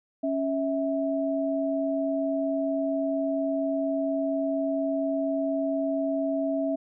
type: tone pair together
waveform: sine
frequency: 276.4 / 652.1 Hz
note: C#4 / E5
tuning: -5 / -19 cents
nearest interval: octave + minor third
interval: 1486 cents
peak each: -27 dBFS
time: 0.23-6.76 s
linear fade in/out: 10 ms
effects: none